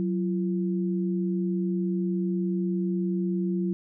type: tone pair together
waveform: sine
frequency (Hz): 185 / 341.7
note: F#3 / F4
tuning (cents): 0 / -38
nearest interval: major seventh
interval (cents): 1062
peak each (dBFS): -25 / -30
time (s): 0-3.73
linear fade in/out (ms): 0
effects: none